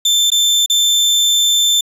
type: tone with dropouts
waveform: 30% pulse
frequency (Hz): 3550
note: A7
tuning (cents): +15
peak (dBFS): -8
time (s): 0.05-1.81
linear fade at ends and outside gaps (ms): 5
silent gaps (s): 0.303-0.317 / 0.661-0.698
effects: resampled to 32000 Hz